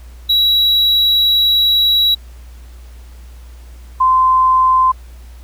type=tone pair in turn; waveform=triangle / sine; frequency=3890 / 1034.8 Hz; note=B7 / C6; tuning=-27 / -19 cents; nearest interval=octave + major seventh; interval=2292 cents; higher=first; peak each=-8 dBFS; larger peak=neither; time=0.29-2.15 / 4-4.92 s; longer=first; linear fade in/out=10 ms; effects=added 60 Hz sine -33 dBFS peak until 5.43 s + pink hiss -48 dBFS RMS until 5.43 s